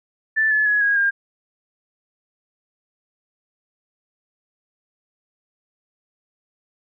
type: tone with pitch steps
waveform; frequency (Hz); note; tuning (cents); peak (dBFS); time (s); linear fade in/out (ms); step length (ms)
sine; 1760 / 1720.8 / 1682.5 / 1645 / 1608.3; A6 / A6 / G#6 / G#6 / G6; 0 / -39 / +22 / -17 / +44; -15; 0.36-1.11; 20; 150
effects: none